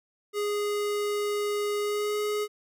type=tone with pitch glide; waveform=square; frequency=413.4 to 418.9 Hz; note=G#4 to G#4; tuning=-8 to +15 cents; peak=-27 dBFS; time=0.33-2.48 s; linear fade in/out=50 ms; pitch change=+23 cents; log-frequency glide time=1.8-2.18 s; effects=none